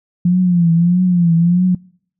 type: tone with vibrato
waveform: sine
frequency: 174.4 Hz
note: F3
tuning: 2 cents flat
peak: -9 dBFS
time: 0.25-1.75 s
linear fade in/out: 5 ms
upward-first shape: triangle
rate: 1.6 Hz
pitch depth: 100 cents each way
effects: noise-tail reverb RT60 0.6 s tail -25 dB re dry